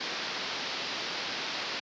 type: low-pass noise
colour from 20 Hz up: white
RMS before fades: -35 dBFS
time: 0-1.8 s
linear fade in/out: 10 ms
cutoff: 5200 Hz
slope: 48 dB/octave
effects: high-pass 200 Hz 12 dB/octave + resampled to 16000 Hz

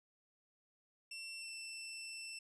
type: tone with pitch glide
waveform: 20% pulse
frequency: 2700 to 2675 Hz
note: E7 to E7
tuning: +41 to +25 cents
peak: -40 dBFS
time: 1.11-2.39 s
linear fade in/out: 5 ms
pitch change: -16 cents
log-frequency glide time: 1.39-1.53 s
effects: resampled to 24000 Hz

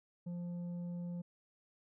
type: tone with tanh clipping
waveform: triangle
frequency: 174.61 Hz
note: F3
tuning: in tune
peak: -40 dBFS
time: 0.26-1.22 s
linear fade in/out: 10 ms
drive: 10 dB
effects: none

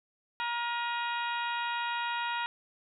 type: harmonic tone with a mistuned harmonic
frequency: 473.4 Hz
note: A#4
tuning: 27 cents sharp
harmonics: 2 / 3 / 4 / 5 / 6 / 7 / 8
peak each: -33 / -37 / -39 / -41 / -43 / -44 / -45 dBFS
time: 0.4-2.46 s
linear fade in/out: 0 ms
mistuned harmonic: 5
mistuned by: +74 cents
effects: none

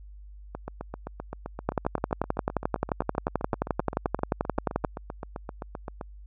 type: two click trains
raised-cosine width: 1 ms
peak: -10 / -20 dBFS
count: 37 / 43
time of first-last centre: 1.69-4.848 / 0.55-6.012 s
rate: 11.4 / 7.69 Hz
effects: added 50 Hz sine -43 dBFS peak until 6.26 s

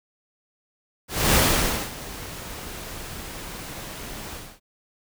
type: noise with ADSR envelope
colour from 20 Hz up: pink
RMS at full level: -17 dBFS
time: 1.08-4.6 s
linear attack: 260 ms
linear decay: 560 ms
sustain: -19 dB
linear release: 260 ms
effects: none

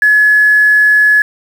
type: tone with quantisation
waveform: sine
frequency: 1700 Hz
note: G#6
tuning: 40 cents sharp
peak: -5 dBFS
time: 0.02-1.22 s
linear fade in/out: 2 ms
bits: 5
effects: none

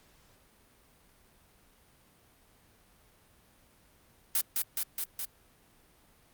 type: noise with echo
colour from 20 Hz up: blue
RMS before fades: -27 dBFS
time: 4.35-4.41 s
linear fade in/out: 2 ms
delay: 210 ms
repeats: 4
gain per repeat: -2 dB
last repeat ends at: 5.25 s
effects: pink hiss -63 dBFS RMS until 6.33 s + Opus 48 kbps

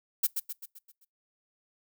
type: noise with echo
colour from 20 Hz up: violet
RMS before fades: -24 dBFS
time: 0.23-0.27 s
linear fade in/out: 10 ms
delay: 130 ms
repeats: 6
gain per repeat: -6 dB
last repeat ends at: 1.05 s
effects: noise-tail reverb RT60 0.2 s tail -24 dB re dry

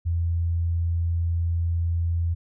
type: tone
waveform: sine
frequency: 84.5 Hz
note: E2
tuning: 43 cents sharp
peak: -21 dBFS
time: 0.05-2.35 s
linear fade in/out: 20 ms
effects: none

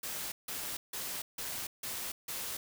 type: noise bursts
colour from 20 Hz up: white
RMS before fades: -39 dBFS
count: 6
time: 0.03-2.57 s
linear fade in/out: 5 ms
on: 290 ms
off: 160 ms
effects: none

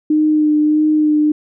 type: tone with vibrato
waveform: sine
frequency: 304.3 Hz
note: D#4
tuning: 38 cents flat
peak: -10 dBFS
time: 0.1-1.32 s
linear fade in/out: 5 ms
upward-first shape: sine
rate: 1.6 Hz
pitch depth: 17 cents each way
effects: none

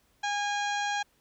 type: harmonic tone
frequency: 818 Hz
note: G#5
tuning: 26 cents flat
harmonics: 1 / 2 / 3 / 4 / 5 / 6 / 7 / 8 / 9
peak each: -30 / -33 / -39 / -39 / -42 / -53 / -45 / -45 / -53 dBFS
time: 0.23-1.03 s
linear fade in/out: 10 ms
effects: pink hiss -68 dBFS RMS until 1.2 s

